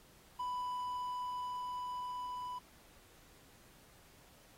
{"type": "tone with level ramp", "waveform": "triangle", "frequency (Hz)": 993, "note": "B5", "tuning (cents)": 9, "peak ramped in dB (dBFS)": [-34, -38], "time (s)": [0.39, 2.59], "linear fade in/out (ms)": 10, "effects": ["pink hiss -63 dBFS RMS until 4.57 s", "AAC 48 kbps"]}